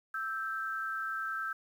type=tone pair together; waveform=sine; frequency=1318 / 1567.4 Hz; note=E6 / G6; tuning=-1 / -1 cents; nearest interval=minor third; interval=300 cents; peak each=-36 / -36 dBFS; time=0.14-1.53 s; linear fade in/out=5 ms; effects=10-bit